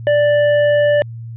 sine tone with hard clipping, 587.3 Hz, D5, in tune, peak -12 dBFS, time 0.07-1.02 s, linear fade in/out 0 ms, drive 8 dB, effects added 115 Hz sine -27 dBFS peak until 1.36 s + resampled to 8000 Hz

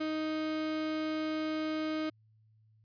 35% pulse tone, 311.8 Hz, D#4, 4 cents sharp, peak -30 dBFS, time 0-2.1 s, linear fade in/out 10 ms, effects added 109 Hz sine -62 dBFS peak until 2.84 s + resampled to 11025 Hz

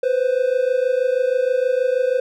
triangle tone pair together, 497 / 523.3 Hz, B4 / C5, +11 / 0 cents, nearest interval minor second, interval 89 cents, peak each -17 dBFS, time 0.03-2.2 s, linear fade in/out 5 ms, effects none

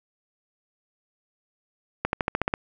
accelerating click train, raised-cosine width 0.5 ms, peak -8 dBFS, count 8, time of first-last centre 2.05-2.539 s, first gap 81 ms, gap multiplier 0.95, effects none

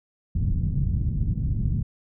white low-pass noise, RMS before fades -24 dBFS, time 0.35-1.83 s, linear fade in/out 5 ms, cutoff 150 Hz, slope 24 dB/octave, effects none

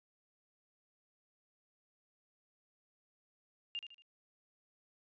sine tone with echo, 2807 Hz, F7, 8 cents sharp, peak -37 dBFS, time 3.75-3.79 s, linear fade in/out 0 ms, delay 77 ms, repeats 3, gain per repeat -8 dB, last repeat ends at 4.021 s, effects resampled to 16000 Hz

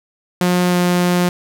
sawtooth tone with pitch glide, 178.9 to 177.56 Hz, F3 to F3, +42 to +29 cents, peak -9 dBFS, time 0.41-1.29 s, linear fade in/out 2 ms, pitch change -13 cents, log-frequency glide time 0.69-0.75 s, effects none

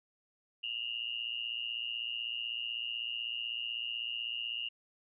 sine tone with amplitude modulation, 2832 Hz, F7, 23 cents sharp, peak -31 dBFS, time 0.63-4.69 s, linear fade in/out 10 ms, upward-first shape sine, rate 116 Hz, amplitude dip 90%, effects none

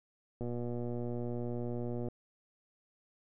click train, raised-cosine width 2 ms, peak -26 dBFS, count 202, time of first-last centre 0.41-2.085 s, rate 120 Hz, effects none

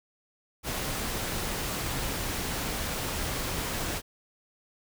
pink noise, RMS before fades -32 dBFS, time 0.63-4.02 s, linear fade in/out 50 ms, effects none

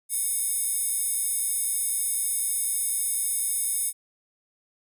square tone with high-pass filter, 732 Hz, F#5, 19 cents flat, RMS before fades -27 dBFS, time 0.09-3.93 s, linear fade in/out 50 ms, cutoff 9800 Hz, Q 4.2, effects none

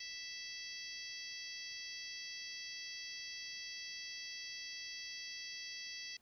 harmonic tone, 659 Hz, E5, 1 cent flat, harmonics 3 / 4 / 5 / 6 / 7 / 8 / 9, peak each -51 / -53 / -54 / -58 / -49 / -52 / -54 dBFS, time 0-6.17 s, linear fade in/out 5 ms, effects pink hiss -73 dBFS RMS until 6.21 s

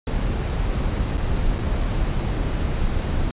brown noise with dropouts, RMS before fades -22 dBFS, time 0.07-3.31 s, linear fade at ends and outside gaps 1 ms, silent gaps 1.172-1.178 / 1.584-1.588 s, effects resampled to 8000 Hz

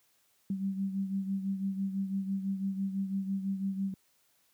sine beating tone pair, 193.4 / 199.4 Hz, G3 / G3, -23 / +30 cents, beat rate 6 Hz, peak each -31 / -38 dBFS, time 0.5-3.94 s, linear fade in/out 2 ms, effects white hiss -70 dBFS RMS until 4.53 s + high-pass 80 Hz 12 dB/octave

